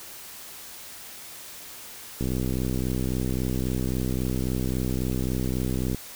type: click train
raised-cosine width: 3 ms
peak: -15 dBFS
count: 239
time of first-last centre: 2.21-5.946 s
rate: 63.7 Hz
effects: white hiss -42 dBFS RMS until 6.15 s